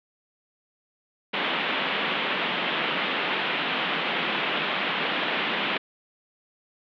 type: band-pass noise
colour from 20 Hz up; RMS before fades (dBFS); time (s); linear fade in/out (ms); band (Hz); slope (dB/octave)
white; -27; 1.33-5.78; 10; 160 to 3400; 48
effects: none